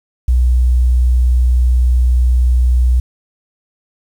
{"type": "tone", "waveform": "sine", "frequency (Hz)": 61.74, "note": "B1", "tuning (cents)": 0, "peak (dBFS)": -8, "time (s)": [0.28, 3], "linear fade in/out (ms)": 5, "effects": ["7-bit"]}